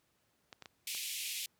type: clicks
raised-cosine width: 0.2 ms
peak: -30 dBFS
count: 4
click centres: 0.528 / 0.623 / 0.658 / 0.949 s
type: band-pass noise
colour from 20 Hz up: pink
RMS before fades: -40 dBFS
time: 0.87-1.46 s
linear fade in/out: 2 ms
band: 2300 to 15000 Hz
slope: 48 dB/octave
effects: pink hiss -75 dBFS RMS until 1.59 s + high-pass 80 Hz 12 dB/octave